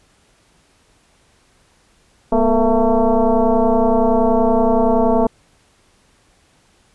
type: tone with frequency modulation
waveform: sine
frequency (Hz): 212.7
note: G#3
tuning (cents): +42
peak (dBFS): -11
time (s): 2.32-5.27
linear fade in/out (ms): 5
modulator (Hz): 228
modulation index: 2.9
effects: pink hiss -56 dBFS RMS until 6.94 s + resampled to 24000 Hz